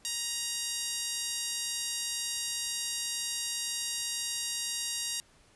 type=tone with high-pass filter; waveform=5% pulse; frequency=942 Hz; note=A#5; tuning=18 cents sharp; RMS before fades=-34 dBFS; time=0.05-5.2 s; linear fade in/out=0 ms; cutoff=2900 Hz; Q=0.74; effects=pink hiss -62 dBFS RMS until 5.55 s + resampled to 24000 Hz